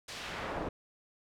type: noise with band-pass filter sweep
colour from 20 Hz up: brown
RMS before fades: -39 dBFS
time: 0.08-0.69 s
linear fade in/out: 5 ms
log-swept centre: 5500 to 590 Hz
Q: 0.86
effects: none